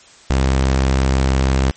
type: tone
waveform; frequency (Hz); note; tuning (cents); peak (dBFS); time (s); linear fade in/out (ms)
sawtooth; 66.2; C2; +21; -9; 0.3-1.71; 0
effects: white hiss -45 dBFS RMS until 1.76 s + MP3 32 kbps